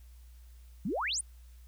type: exponential sweep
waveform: sine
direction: up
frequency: 164.81 to 10210 Hz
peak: -30 dBFS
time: 0.85-1.21 s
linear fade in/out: 5 ms
effects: added 60 Hz sine -50 dBFS peak until 1.67 s + white hiss -67 dBFS RMS until 1.67 s